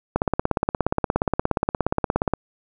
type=click train; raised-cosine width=1 ms; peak=-5 dBFS; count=38; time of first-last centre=0.16-2.336 s; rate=17 Hz; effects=none